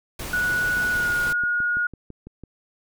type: noise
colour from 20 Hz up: pink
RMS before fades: -33 dBFS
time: 0.19-1.33 s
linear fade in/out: 5 ms
type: tone with pitch glide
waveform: sine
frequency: 1468 to 1440.3 Hz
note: F#6 to F#6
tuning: -14 to -47 cents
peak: -20 dBFS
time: 0.33-1.87 s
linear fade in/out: 5 ms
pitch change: -33 cents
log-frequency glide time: 0.92-1.08 s
type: click train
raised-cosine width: 3 ms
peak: -26 dBFS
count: 11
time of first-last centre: 0.77-2.437 s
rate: 6 Hz
effects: none